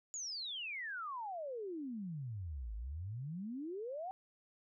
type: exponential two-way sweep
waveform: sine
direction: down then up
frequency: 7040 to 50.8 to 781 Hz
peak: -40 dBFS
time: 0.14-4.11 s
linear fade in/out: 0 ms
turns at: 2.74 s
effects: none